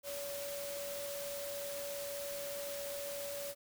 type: tone in noise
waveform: sine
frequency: 568 Hz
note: C#5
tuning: 42 cents sharp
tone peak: -41 dBFS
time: 0.03-3.55 s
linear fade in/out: 50 ms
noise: white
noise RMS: -45 dBFS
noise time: 0.03-3.55 s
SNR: +1 dB
effects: none